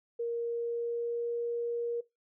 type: tone with pitch glide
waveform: sine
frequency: 468.6 to 471.9 Hz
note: A#4 to A#4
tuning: +9 to +21 cents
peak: -30 dBFS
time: 0.19-2.01 s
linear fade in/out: 10 ms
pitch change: +12 cents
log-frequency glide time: 0.43-1.3 s
effects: noise-tail reverb RT60 0.2 s tail -20 dB re dry